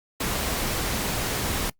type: noise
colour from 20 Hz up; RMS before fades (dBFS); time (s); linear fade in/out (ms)
pink; -27; 0.2-1.7; 5
effects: noise-tail reverb RT60 0.1 s tail -25 dB re dry + Opus 48 kbps